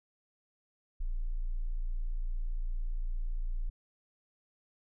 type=tone; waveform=sine; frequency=28.76 Hz; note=A#0; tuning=22 cents flat; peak=-30 dBFS; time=1-3.7 s; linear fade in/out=10 ms; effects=none